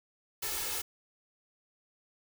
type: noise with comb filter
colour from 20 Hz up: white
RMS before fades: -35 dBFS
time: 0.42-0.82 s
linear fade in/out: 10 ms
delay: 2.3 ms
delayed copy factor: +0.7
effects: none